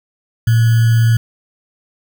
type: tone with sample-and-hold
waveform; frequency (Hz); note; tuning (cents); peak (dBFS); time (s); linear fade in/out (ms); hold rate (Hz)
sine; 114.5; A#2; -31; -8; 0.47-1.17; 5; 1575
effects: none